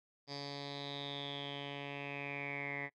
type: tone with low-pass filter sweep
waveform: 10% pulse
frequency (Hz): 141.6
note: C#3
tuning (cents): +37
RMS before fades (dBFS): -43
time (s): 0.27-2.9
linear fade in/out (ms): 50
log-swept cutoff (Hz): 4800 to 2000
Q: 9.9
effects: noise-tail reverb RT60 0.1 s tail -25 dB re dry